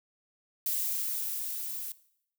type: noise with level ramp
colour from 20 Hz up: violet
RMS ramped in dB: -30 to -38 dBFS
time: 0.66-1.92 s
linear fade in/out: 2 ms
effects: noise-tail reverb RT60 0.7 s tail -18 dB re dry